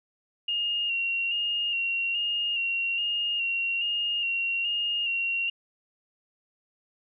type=tone with vibrato; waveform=sine; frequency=2794 Hz; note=F7; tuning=in tune; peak=-25 dBFS; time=0.48-5.5 s; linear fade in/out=5 ms; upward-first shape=square; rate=1.2 Hz; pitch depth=29 cents each way; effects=none